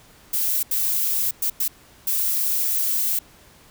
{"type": "noise bursts at uneven times", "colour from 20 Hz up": "violet", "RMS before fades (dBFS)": -22, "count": 5, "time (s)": [[0.33, 0.63], [0.71, 1.31], [1.42, 1.5], [1.6, 1.68], [2.07, 3.19]], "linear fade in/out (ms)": 5, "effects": ["pink hiss -51 dBFS RMS until 3.7 s"]}